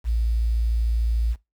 sine tone with quantisation, 56.8 Hz, A#1, 44 cents flat, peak -19 dBFS, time 0.04-1.36 s, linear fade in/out 50 ms, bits 8, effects noise-tail reverb RT60 0.2 s tail -20 dB re dry

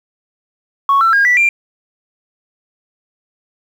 sine tone with pitch steps, 1108.7 / 1341.5 / 1623.2 / 1964.1 / 2377 Hz, C#6 / E6 / G#6 / B6 / D7, 0 / +30 / -40 / -10 / +20 cents, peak -7 dBFS, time 0.89-1.49 s, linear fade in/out 2 ms, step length 120 ms, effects tanh soft clip ceiling -5 dBFS + 7-bit

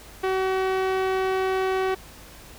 sawtooth tone with low-pass filter, 378.4 Hz, F#4, 39 cents sharp, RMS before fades -24 dBFS, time 0.23-1.95 s, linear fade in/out 10 ms, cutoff 2700 Hz, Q 0.7, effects added 50 Hz sine -50 dBFS peak until 2.58 s + pink hiss -46 dBFS RMS until 2.58 s

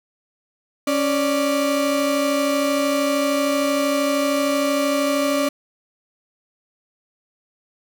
35% pulse tone pair together, 277.6 / 588.2 Hz, C#4 / D5, +3 / +3 cents, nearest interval octave + minor second, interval 1300 cents, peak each -19 dBFS, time 0.87-5.49 s, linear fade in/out 5 ms, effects none

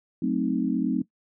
sine chord, F# diminished seventh, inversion none, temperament equal, 185 / 220 / 261.6 / 311.1 Hz, F#3 / A3 / C4 / Eb4, 0 / 0 / 0 / 0 cents, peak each -29 / -28 / -26 / -29 dBFS, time 0.22-1.02 s, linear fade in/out 5 ms, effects noise-tail reverb RT60 0.1 s tail -19 dB re dry

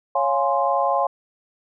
sine chord, Db major seventh, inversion none, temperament equal, 554.4 / 698.5 / 830.6 / 1046.5 Hz, Db5 / F5 / Ab5 / C6, 0 / 0 / 0 / 0 cents, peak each -23 dBFS, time 0.15-1.07 s, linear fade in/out 5 ms, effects none

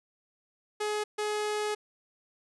sawtooth tone bursts at uneven times, 421.5 Hz, G#4, 26 cents sharp, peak -25 dBFS, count 2, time 0.8-1.04 / 1.18-1.75 s, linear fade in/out 10 ms, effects resampled to 24000 Hz

